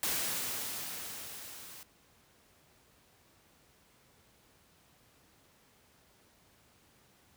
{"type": "noise with level ramp", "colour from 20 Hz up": "white", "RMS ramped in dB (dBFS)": [-32, -50], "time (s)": [0.03, 1.83], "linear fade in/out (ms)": 0, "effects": ["pink hiss -65 dBFS RMS until 7.36 s", "high-pass 60 Hz 12 dB/octave"]}